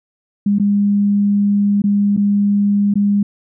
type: tone with dropouts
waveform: sine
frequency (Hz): 203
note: G#3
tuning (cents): -39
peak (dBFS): -11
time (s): 0.46-3.23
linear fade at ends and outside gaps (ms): 5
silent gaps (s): 0.586-0.597 / 1.82-1.839 / 2.166-2.174 / 2.94-2.955
effects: none